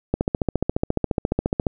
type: click train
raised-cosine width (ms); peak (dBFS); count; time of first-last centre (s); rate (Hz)
2; -6; 23; 0.14-1.668; 14.4
effects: none